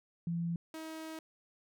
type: tone pair in turn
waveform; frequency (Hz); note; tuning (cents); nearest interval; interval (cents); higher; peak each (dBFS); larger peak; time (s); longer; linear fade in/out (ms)
sine / sawtooth; 169.4 / 318.5; E3 / D#4; +48 / +41; major seventh; 1093; second; -32 / -38; first; 0.27-0.56 / 0.74-1.19; second; 2
effects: none